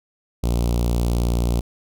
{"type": "tone with notch filter", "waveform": "sawtooth", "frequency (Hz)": 59, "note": "A#1", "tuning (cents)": 22, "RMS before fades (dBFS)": -20, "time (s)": [0.43, 1.61], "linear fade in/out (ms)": 10, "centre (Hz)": 1700, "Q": 0.53, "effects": []}